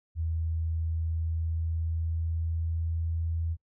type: tone with pitch glide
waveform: sine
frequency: 81.3 to 82.39 Hz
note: E2 to E2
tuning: -23 to 0 cents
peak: -27 dBFS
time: 0.15-3.57 s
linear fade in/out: 50 ms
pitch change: +23 cents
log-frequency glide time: 0.85-3.23 s
effects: noise-tail reverb RT60 0.1 s tail -26 dB re dry